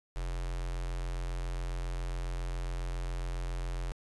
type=tone with notch filter; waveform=square; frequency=43.65 Hz; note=F1; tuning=in tune; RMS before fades=-35 dBFS; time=0.16-3.92 s; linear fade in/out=0 ms; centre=220 Hz; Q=1.2; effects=resampled to 24000 Hz + 12-bit